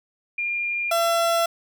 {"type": "tone pair in turn", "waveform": ["sine", "30% pulse"], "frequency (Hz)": [2404, 674.6], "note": ["D7", "E5"], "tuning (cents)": [40, 40], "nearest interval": "octave + minor seventh", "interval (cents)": 2200, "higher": "first", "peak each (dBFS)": [-23, -16], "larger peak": "second", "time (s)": [[0.38, 0.91], [0.91, 1.46]], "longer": "second", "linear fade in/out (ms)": 5, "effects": []}